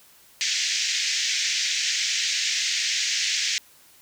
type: band-pass noise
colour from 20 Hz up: white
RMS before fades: -25 dBFS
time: 0.41-3.58 s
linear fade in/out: 0 ms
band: 1800 to 6700 Hz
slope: 48 dB/octave
effects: white hiss -54 dBFS RMS until 4.01 s